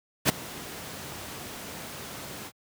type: noise with ADSR envelope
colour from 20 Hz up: pink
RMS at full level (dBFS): -18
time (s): 0.25-2.52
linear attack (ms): 39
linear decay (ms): 14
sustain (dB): -21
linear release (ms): 59
effects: high-pass 100 Hz 12 dB/octave